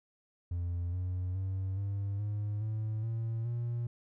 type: tone with pitch steps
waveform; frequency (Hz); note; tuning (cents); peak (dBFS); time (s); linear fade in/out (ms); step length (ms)
triangle; 87.31 / 91.23 / 95.32 / 99.6 / 104.07 / 108.74 / 113.62 / 118.72; F2 / F#2 / G2 / G2 / G#2 / A2 / A#2 / A#2; 0 / -24 / -48 / +28 / +4 / -20 / -44 / +32; -29; 0.51-3.87; 5; 420
effects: tanh soft clip ceiling -26 dBFS